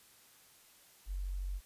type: tone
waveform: sine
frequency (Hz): 46.62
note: F#1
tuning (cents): +14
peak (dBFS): -35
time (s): 1.06-1.61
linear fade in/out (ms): 50
effects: white hiss -62 dBFS RMS until 1.65 s + resampled to 32000 Hz